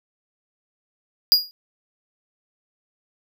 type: tone with exponential decay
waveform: square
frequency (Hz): 4865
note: D#8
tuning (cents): -40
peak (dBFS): -8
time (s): 1.32-1.51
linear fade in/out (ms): 0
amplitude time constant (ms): 40
effects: none